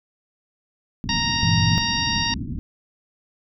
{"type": "low-pass noise", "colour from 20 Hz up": "white", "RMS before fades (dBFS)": -29, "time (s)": [1.04, 2.59], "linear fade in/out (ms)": 0, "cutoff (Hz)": 270, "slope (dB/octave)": 48}
{"type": "harmonic tone", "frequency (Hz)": 932.3, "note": "A#5", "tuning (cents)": 0, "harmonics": [1, 2, 3, 4, 5, 6], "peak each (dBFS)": [-28, -28, -28, -28, -28, -28], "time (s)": [1.09, 2.34], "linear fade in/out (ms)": 2}
{"type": "chord", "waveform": "sine", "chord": "E diminished", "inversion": "first", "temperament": "just", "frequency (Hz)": [98.89, 118.67, 164.81], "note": ["G2", "Bb2", "E3"], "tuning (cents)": [16, 31, 0], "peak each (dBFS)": [-21, -23, -21], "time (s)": [1.43, 1.78], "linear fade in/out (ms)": 0}
{"effects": []}